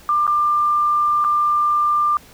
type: tone with dropouts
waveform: sine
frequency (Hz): 1192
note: D6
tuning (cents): +25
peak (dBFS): -14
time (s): 0.09-2.17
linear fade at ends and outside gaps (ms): 1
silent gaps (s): 0.268-0.277 / 1.242-1.247
effects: pink hiss -46 dBFS RMS until 2.33 s